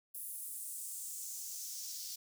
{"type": "noise with high-pass filter sweep", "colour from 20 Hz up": "white", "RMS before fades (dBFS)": -44, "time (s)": [0.14, 2.16], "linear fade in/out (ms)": 10, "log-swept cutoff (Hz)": [11000, 4900], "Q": 2.5, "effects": []}